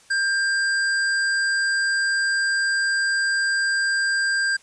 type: tone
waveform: square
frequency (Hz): 1592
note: G6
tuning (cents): +26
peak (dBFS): -20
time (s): 0.1-4.57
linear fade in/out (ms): 10
effects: white hiss -53 dBFS RMS until 4.62 s + resampled to 22050 Hz